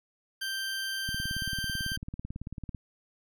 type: tone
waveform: 20% pulse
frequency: 1568 Hz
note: G6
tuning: in tune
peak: -27 dBFS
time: 0.41-1.97 s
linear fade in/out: 10 ms
type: click train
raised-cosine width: 5 ms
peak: -25 dBFS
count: 31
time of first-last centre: 1.09-2.747 s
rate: 18.1 Hz
effects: none